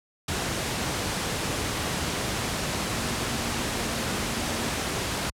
sine tone in noise, 232.1 Hz, A#3, 7 cents flat, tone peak -37 dBFS, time 2.95-4.69 s, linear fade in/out 5 ms, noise pink, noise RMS -28 dBFS, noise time 0.28-5.3 s, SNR -12 dB, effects high-pass 60 Hz 12 dB/octave + low-pass 10000 Hz 12 dB/octave

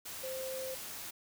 sine tone in noise, 523.3 Hz, C5, in tune, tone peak -38 dBFS, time 0.23-0.75 s, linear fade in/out 10 ms, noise white, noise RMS -44 dBFS, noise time 0.05-1.11 s, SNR +3 dB, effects none

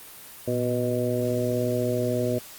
harmonic tone with a mistuned harmonic, 123.47 Hz, B2, in tune, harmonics 1 / 2 / 3 / 4 / 5, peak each -29 / -29 / -29 / -29 / -29 dBFS, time 0.47-2.39 s, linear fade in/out 10 ms, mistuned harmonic 1, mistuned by -87 cents, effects white hiss -44 dBFS RMS until 2.58 s + Opus 32 kbps

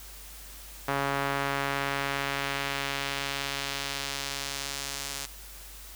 sawtooth tone with band-pass filter sweep, 139.2 Hz, C#3, 8 cents sharp, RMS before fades -32 dBFS, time 0.88-5.26 s, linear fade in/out 5 ms, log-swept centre 1200 to 7200 Hz, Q 0.89, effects added 50 Hz sine -47 dBFS peak until 5.95 s + white hiss -47 dBFS RMS until 5.95 s

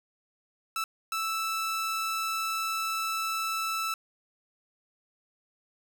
sawtooth tone bursts at uneven times, 1318.5 Hz, E6, in tune, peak -25 dBFS, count 2, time 0.76-0.84 / 1.12-3.94 s, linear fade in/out 2 ms, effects none

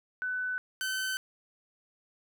sine / sawtooth tone pair in turn, 1500 / 1528 Hz, F#6 / G6, +23 / -45 cents, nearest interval unison, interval 32 cents, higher second, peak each -30 / -27 dBFS, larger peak second, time 0.22-0.58 / 0.81-1.17 s, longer neither, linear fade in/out 0 ms, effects none

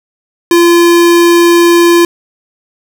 square tone, 343.1 Hz, F4, 31 cents flat, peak -4 dBFS, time 0.51-2.05 s, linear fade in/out 2 ms, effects none

